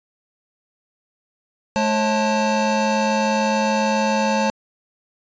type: tone cluster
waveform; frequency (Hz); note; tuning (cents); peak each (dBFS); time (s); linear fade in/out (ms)
square; 213.8 / 542 / 881; A3 / C#5 / A5; -49 / -39 / +2; -22 / -23 / -22; 1.76-4.5; 0
effects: resampled to 16000 Hz